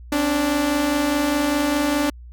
sawtooth tone pair together, 267.5 / 292.4 Hz, C4 / D4, +38 / -7 cents, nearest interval major second, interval 155 cents, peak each -22 / -15 dBFS, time 0.12-2.1 s, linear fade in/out 5 ms, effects added 60 Hz sine -37 dBFS peak until 2.32 s

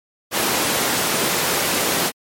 pink high-pass noise, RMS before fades -20 dBFS, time 0.31-2.12 s, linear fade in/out 50 ms, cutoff 230 Hz, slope 12 dB/octave, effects MP3 64 kbps

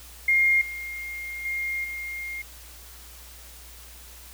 sine tone with level steps, 2127 Hz, C7, 28 cents sharp, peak -17 / -32 / -26 / -31 dBFS, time 0.28-2.42 s, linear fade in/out 5 ms, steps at 0.61 / 1.45 / 1.84 s, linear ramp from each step 5 ms, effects added 60 Hz sine -47 dBFS peak until 4.33 s + white hiss -47 dBFS RMS until 4.33 s

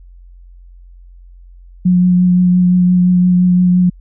sine tone with vibrato, 180 Hz, F#3, 47 cents flat, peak -7 dBFS, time 1.85-3.9 s, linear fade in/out 10 ms, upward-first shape triangle, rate 5.8 Hz, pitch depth 18 cents each way, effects added 44 Hz sine -36 dBFS peak until 4 s

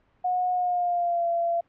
sine tone with pitch glide, 727 to 682.2 Hz, F#5 to F5, -31 to -41 cents, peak -22 dBFS, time 0.24-1.61 s, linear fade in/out 10 ms, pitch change -110 cents, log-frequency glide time 0.52-1.27 s, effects pink hiss -65 dBFS RMS until 1.68 s + low-pass 2000 Hz 12 dB/octave

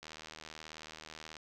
click train, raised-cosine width 0.2 ms, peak -29 dBFS, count 106, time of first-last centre 0.03-1.368 s, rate 78.5 Hz, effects none

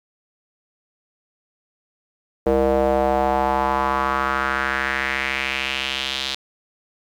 square tone with band-pass filter sweep, 66.8 Hz, C2, 36 cents sharp, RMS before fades -21 dBFS, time 2.46-6.35 s, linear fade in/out 5 ms, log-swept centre 490 to 3800 Hz, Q 3, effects 8-bit

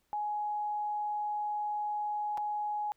sine tone with dropouts, 837 Hz, G#5, 13 cents sharp, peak -31 dBFS, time 0.13-2.92 s, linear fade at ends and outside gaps 0 ms, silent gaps 2.374-2.379 s, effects pink hiss -75 dBFS RMS until 2.96 s

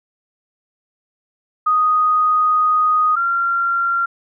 sine tone pair in turn, 1244.5 / 1377.9 Hz, D#6 / F6, 0 / -24 cents, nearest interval major second, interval 176 cents, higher second, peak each -12 / -15 dBFS, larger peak first, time 1.66-3.16 / 3.16-4.06 s, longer first, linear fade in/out 10 ms, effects none

